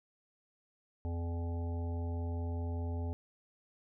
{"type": "harmonic tone", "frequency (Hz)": 84.9, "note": "F2", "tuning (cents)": -48, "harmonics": [1, 3, 5, 7, 9, 10], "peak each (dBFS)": [-34, -44, -48, -51, -53, -54], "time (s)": [1.05, 3.13], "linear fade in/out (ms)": 0, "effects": []}